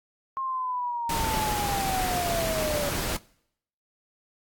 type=linear sweep; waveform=sine; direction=down; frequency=1072 to 570 Hz; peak=-27 dBFS; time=0.37-2.89 s; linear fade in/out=0 ms
type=noise; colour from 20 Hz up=pink; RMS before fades=-30 dBFS; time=1.09-3.17 s; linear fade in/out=5 ms
effects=noise-tail reverb RT60 0.7 s tail -22 dB re dry + AAC 64 kbps